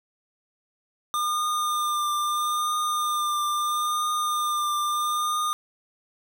square tone with vibrato, 1206 Hz, D6, 46 cents sharp, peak -24 dBFS, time 1.14-5.53 s, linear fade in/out 0 ms, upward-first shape triangle, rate 0.76 Hz, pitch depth 24 cents each way, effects none

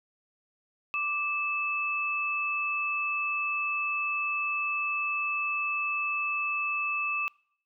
sine tone pair together, 1174.7 / 2620 Hz, D6 / E7, 0 / -11 cents, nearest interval octave + major second, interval 1389 cents, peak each -33 / -28 dBFS, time 0.94-7.28 s, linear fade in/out 0 ms, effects noise-tail reverb RT60 0.6 s tail -24 dB re dry

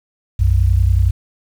sine tone pair together, 61.74 / 92.5 Hz, B1 / F#2, 0 / 0 cents, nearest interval perfect fifth, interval 700 cents, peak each -13 dBFS, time 0.39-1.11 s, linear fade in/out 10 ms, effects 7-bit

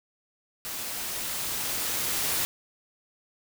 white noise with level ramp, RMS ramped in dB -35 to -27 dBFS, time 0.65-2.45 s, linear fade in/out 0 ms, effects none

